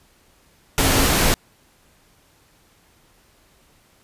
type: tone in noise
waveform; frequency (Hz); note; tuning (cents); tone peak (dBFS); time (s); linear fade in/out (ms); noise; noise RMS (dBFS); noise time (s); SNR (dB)
sine; 270; C#4; -45; -23; 0.8-1.05; 0; pink; -17; 0.78-1.34; -9
effects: pink hiss -57 dBFS RMS until 4.03 s + resampled to 32000 Hz